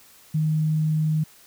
sine tone, 155.56 Hz, D#3, in tune, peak -19 dBFS, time 0.34-1.24 s, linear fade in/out 10 ms, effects white hiss -52 dBFS RMS until 1.46 s

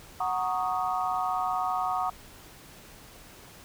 sine chord, D# minor seventh, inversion first, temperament equal, 740 / 932.3 / 1108.7 / 1244.5 Hz, F#5 / A#5 / C#6 / D#6, 0 / 0 / 0 / 0 cents, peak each -29 / -34 / -33 / -32 dBFS, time 0.2-2.1 s, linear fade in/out 5 ms, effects pink hiss -50 dBFS RMS until 3.64 s

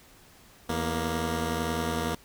10% pulse tone pair together, 81.85 / 234.6 Hz, E2 / A#3, -12 / +11 cents, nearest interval octave + tritone, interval 1823 cents, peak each -22 dBFS, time 0.69-2.15 s, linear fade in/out 5 ms, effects pink hiss -55 dBFS RMS until 2.24 s

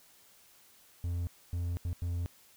triangle tone bursts at uneven times, 86.7 Hz, F2, 12 cents flat, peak -29 dBFS, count 4, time 1.04-1.27 / 1.53-1.77 / 1.85-1.93 / 2.02-2.26 s, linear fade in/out 0 ms, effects white hiss -61 dBFS RMS until 2.56 s

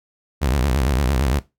sawtooth tone with vibrato, 66.6 Hz, C2, 31 cents sharp, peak -13 dBFS, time 0.41-1.4 s, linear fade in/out 20 ms, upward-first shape sine, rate 8.8 Hz, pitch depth 200 cents each way, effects noise-tail reverb RT60 0.2 s tail -17 dB re dry

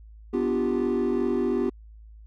triangle chord, G dominant seventh, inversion first, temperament equal with one note detuned, 248.7 / 293.7 / 349.2 / 392 Hz, B3 / D4 / F4 / G4, +12 / 0 / 0 / 0 cents, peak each -24 / -29 / -25 / -24 dBFS, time 0.33-1.7 s, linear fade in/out 10 ms, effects tanh soft clip ceiling -15 dBFS + added 54 Hz sine -44 dBFS peak until 2.26 s

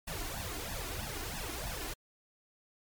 pink noise with flanger, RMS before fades -39 dBFS, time 0.07-1.94 s, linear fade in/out 10 ms, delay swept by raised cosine 1.1 to 2.9 ms, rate 3.1 Hz, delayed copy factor +0.9, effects MP3 96 kbps

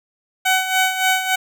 15% pulse tone with tremolo, 752 Hz, F#5, 28 cents sharp, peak -7 dBFS, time 0.45-1.36 s, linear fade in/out 10 ms, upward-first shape sine, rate 3.5 Hz, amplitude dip 65%, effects none

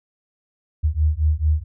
sine beating tone pair, 74.8 / 79.3 Hz, D2 / D#2, +32 / +33 cents, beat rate 4.5 Hz, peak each -19 dBFS, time 0.83-1.64 s, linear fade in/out 20 ms, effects none

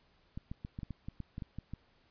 clicks, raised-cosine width 5 ms, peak -28 dBFS, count 12, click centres 0.375 / 0.515 / 0.649 / 0.789 / 0.832 / 0.907 / 1.085 / 1.203 / 1.381 / 1.422 / 1.586 / 1.736 s, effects pink hiss -69 dBFS RMS until 2.1 s + resampled to 11025 Hz

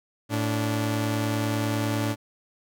sawtooth tone pair together, 110 / 290 Hz, A2 / D4, 0 / -22 cents, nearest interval octave + perfect fourth, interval 1678 cents, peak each -22 / -24 dBFS, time 0.29-2.16 s, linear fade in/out 50 ms, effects none

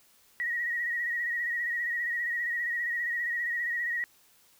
sine tone with vibrato, 1900 Hz, A#6, 33 cents sharp, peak -28 dBFS, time 0.4-4.04 s, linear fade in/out 0 ms, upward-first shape sine, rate 15 Hz, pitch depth 44 cents each way, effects white hiss -62 dBFS RMS until 4.59 s

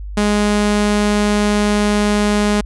sawtooth tone, 207.7 Hz, G#3, in tune, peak -9 dBFS, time 0.17-2.61 s, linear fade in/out 5 ms, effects added 50 Hz sine -25 dBFS peak until 2.65 s + resampled to 24000 Hz

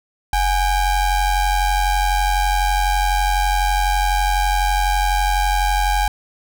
square ring-modulated tone, 392 Hz, G4, in tune, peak -13 dBFS, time 0.33-6.08 s, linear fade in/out 2 ms, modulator 438 Hz, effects none

